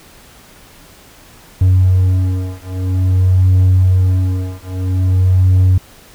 triangle beating tone pair, 92.5 / 93 Hz, F#2 / F#2, 0 / +9 cents, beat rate 0.5 Hz, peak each -10 dBFS, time 1.61-5.78 s, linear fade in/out 5 ms, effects tanh soft clip ceiling 0 dBFS + pink hiss -42 dBFS RMS until 6.14 s

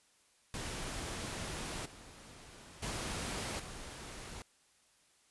pink noise with level steps, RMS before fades -41 / -54 / -39 / -47 dBFS, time 0.54-4.42 s, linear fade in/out 0 ms, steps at 1.85 / 2.82 / 3.59 s, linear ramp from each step 10 ms, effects white hiss -69 dBFS RMS until 5.3 s + resampled to 24000 Hz

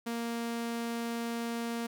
sawtooth tone, 233.1 Hz, A#3, in tune, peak -29 dBFS, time 0.06-1.87 s, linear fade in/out 10 ms, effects none

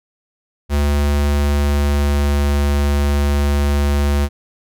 square tone with pitch glide, 72.4 to 71.69 Hz, D2 to D2, -24 to -41 cents, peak -14 dBFS, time 0.69-4.29 s, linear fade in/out 50 ms, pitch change -17 cents, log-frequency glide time 0.81-2.49 s, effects none

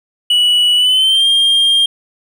triangle tone with pitch glide, 2942 to 3208 Hz, F#7 to G7, -11 to +39 cents, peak -7 dBFS, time 0.3-1.86 s, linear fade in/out 5 ms, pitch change +150 cents, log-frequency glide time 0.76-1.27 s, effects none

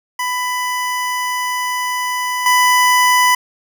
25% pulse tone with level steps, 995 Hz, B5, 13 cents sharp, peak -14 / -6 dBFS, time 0.19-3.35 s, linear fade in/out 5 ms, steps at 2.46 s, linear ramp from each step 2 ms, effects none

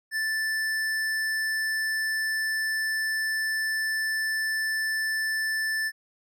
sine tone with tanh clipping, 1760 Hz, A6, in tune, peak -27 dBFS, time 0.11-5.92 s, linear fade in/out 50 ms, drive 17 dB, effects none

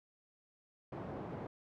pink band-pass noise, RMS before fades -44 dBFS, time 0.92-1.47 s, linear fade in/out 5 ms, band 140 to 790 Hz, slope 12 dB/octave, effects none

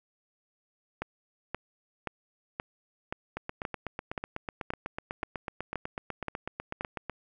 two click trains, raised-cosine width 0.5 ms, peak -19 / -17 dBFS, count 31 / 12, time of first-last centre 3.37-7.097 / 1.02-6.809 s, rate 8.05 / 1.9 Hz, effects none

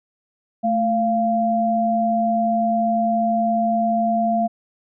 sine tone pair together, 220.7 / 691 Hz, A3 / F5, +5 / -19 cents, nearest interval octave + minor sixth, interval 1976 cents, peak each -21 / -18 dBFS, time 0.63-4.48 s, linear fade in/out 20 ms, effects none

